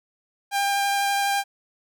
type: tone with vibrato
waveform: sawtooth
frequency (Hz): 799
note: G5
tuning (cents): +33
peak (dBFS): -17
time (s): 0.51-1.44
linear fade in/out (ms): 50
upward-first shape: triangle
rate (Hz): 12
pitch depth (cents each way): 12
effects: none